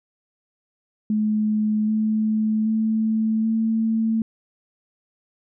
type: tone with pitch steps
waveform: sine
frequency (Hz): 213.8 / 216.9 / 220.1 / 223.3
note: A3 / A3 / A3 / A3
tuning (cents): -49 / -25 / +1 / +26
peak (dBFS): -18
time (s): 1.1-4.22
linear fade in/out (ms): 2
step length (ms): 780
effects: none